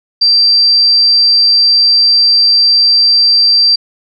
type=tone; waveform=sine; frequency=4699 Hz; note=D8; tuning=in tune; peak=-5 dBFS; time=0.21-3.76 s; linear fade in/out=10 ms; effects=none